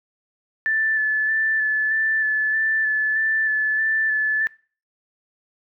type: tone with vibrato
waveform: sine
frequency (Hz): 1749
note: A6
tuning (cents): -11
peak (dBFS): -18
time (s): 0.66-4.47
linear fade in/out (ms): 0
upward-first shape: square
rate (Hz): 1.6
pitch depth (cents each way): 16
effects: noise-tail reverb RT60 0.4 s tail -22 dB re dry